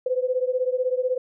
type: beating tone pair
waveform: sine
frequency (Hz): 502 / 518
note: B4 / C5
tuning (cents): +28 / -17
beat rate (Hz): 16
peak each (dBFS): -23 / -25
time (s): 0.06-1.18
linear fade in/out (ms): 5
effects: none